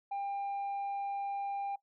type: tone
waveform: sine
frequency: 798 Hz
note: G5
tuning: 31 cents sharp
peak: -31 dBFS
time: 0.11-1.76 s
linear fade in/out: 10 ms
effects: noise-tail reverb RT60 0.1 s tail -20 dB re dry + tanh soft clip ceiling -33 dBFS